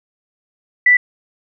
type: tone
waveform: sine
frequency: 1975.5 Hz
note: B6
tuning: in tune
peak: -7 dBFS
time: 0.86-0.97 s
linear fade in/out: 5 ms
effects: none